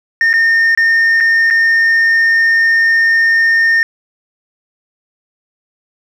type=tone with dropouts; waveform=sine; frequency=1824 Hz; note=A#6; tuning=38 cents flat; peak=-5 dBFS; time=0.21-3.83 s; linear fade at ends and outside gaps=1 ms; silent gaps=0.33-0.338 / 0.75-0.775 / 1.203-1.207 / 1.502-1.508 s; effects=tanh soft clip ceiling -7 dBFS + 7-bit